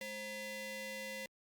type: ring-modulated tone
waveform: sawtooth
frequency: 740 Hz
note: F#5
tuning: in tune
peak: -35 dBFS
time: 0.01-1.26 s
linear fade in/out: 2 ms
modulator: 1270 Hz
effects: Opus 48 kbps